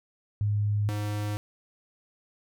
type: tone pair in turn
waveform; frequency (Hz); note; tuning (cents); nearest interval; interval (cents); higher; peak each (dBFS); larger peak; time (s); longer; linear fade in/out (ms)
sine / square; 103.83 / 104.29; G#2 / G#2; 0 / +8; unison; 8; second; -23 / -29; first; 0.41-0.89 / 0.89-1.37; neither; 0
effects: none